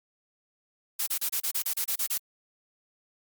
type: noise bursts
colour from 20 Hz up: blue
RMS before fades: -28 dBFS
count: 11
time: 0.99-2.18 s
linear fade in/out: 10 ms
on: 80 ms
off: 31 ms
effects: Opus 48 kbps